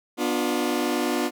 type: chord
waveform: sawtooth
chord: B diminished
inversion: none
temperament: just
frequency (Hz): 246.9 / 296.3 / 355.6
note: B3 / D4 / F4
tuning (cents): 0 / +15 / +31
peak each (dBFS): -23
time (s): 0.17-1.31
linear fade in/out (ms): 50
effects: none